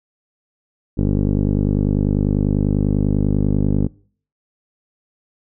15% pulse tone with low-pass filter, 50.1 Hz, G1, 38 cents sharp, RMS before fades -17 dBFS, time 0.97-3.88 s, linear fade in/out 20 ms, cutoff 320 Hz, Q 4.9, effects noise-tail reverb RT60 0.5 s tail -24 dB re dry

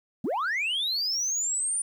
sine linear sweep, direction up, 168.9 to 9370 Hz, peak -23 dBFS, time 0.24-1.82 s, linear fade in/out 5 ms, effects tanh soft clip ceiling -24 dBFS + 10-bit

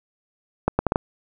accelerating click train, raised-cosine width 1 ms, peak -4 dBFS, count 5, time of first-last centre 0.68-0.959 s, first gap 110 ms, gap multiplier 0.7, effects none

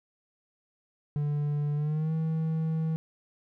triangle tone with pitch glide, 146.83 to 160.12 Hz, D3 to D#3, 0 to +50 cents, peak -24 dBFS, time 1.16-2.96 s, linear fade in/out 0 ms, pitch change +150 cents, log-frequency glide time 1.75-2.13 s, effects none

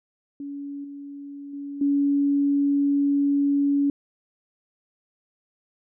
sine tone with level steps, 282.9 Hz, C#4, 35 cents sharp, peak -31 / -35 / -31 / -18 dBFS, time 0.4-3.9 s, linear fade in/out 2 ms, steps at 0.84 / 1.53 / 1.81 s, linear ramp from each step 5 ms, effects none

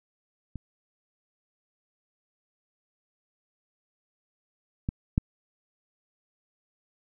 clicks, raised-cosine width 5 ms, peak -24 / -15 / -9 dBFS, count 3, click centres 0.557 / 4.889 / 5.179 s, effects none

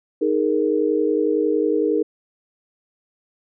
sine chord, D# suspended fourth, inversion none, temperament equal, 311.1 / 415.3 / 466.2 Hz, D#4 / G#4 / A#4, 0 / 0 / 0 cents, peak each -21 dBFS, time 0.21-2.03 s, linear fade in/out 10 ms, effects none

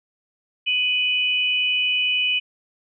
sine tone pair together, 2500 / 2969 Hz, D#7 / F#7, +8 / +5 cents, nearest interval minor third, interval 297 cents, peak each -21 dBFS, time 0.66-2.4 s, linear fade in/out 20 ms, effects none

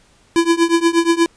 square tone with tremolo, 335.8 Hz, E4, 32 cents sharp, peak -9 dBFS, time 0.36-1.26 s, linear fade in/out 0 ms, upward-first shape triangle, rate 8.4 Hz, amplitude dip 95%, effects pink hiss -53 dBFS RMS until 1.36 s + resampled to 22050 Hz

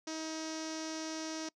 sawtooth tone with low-pass filter, 317.4 Hz, D#4, 35 cents sharp, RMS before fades -40 dBFS, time 0.07-1.49 s, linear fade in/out 5 ms, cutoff 5800 Hz, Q 5.1, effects noise-tail reverb RT60 0.1 s tail -24 dB re dry

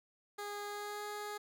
15% pulse tone with pitch glide, 410.8 to 416.3 Hz, G#4 to G#4, -19 to +4 cents, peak -34 dBFS, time 0.38-1.38 s, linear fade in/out 10 ms, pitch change +23 cents, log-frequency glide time 0.66-1.04 s, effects none

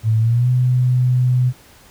sine tone with pitch glide, 110.8 to 125.81 Hz, A2 to B2, +13 to +32 cents, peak -12 dBFS, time 0.03-1.53 s, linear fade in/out 50 ms, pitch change +219 cents, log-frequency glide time 0.19-0.49 s, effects pink hiss -47 dBFS RMS until 1.9 s

